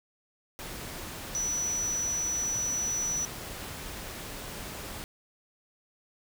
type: tone in noise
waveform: sine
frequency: 5920 Hz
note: F#8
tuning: in tune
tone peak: -28 dBFS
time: 1.35-3.25 s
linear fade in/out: 0 ms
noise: pink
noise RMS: -40 dBFS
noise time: 0.59-5.04 s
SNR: +9 dB
effects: none